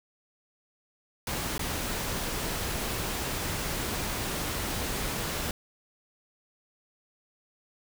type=noise with dropouts; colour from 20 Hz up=pink; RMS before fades=-32 dBFS; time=1.27-5.51 s; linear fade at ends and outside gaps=2 ms; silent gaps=1.58-1.593 s; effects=none